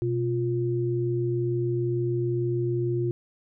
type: tone pair together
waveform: sine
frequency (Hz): 124.41 / 351.1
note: B2 / F4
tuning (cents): +13 / +9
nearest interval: octave + tritone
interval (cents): 1796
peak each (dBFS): -26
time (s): 0.02-3.11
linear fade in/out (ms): 0
effects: none